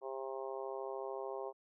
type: harmonic tone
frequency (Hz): 133.5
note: C3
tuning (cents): +35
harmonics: 3 / 4 / 5 / 6 / 7 / 8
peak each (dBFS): -43 / -45 / -47 / -49 / -50 / -51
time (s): 0.01-1.53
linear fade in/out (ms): 50
effects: none